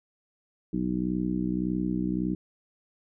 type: harmonic tone with a mistuned harmonic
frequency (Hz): 61.74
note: B1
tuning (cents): 0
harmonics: 1 / 2 / 3 / 4 / 5 / 6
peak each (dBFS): -40 / -40 / -29 / -33 / -30 / -40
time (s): 0.73-2.35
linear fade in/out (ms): 5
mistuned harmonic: 1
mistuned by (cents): -120
effects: none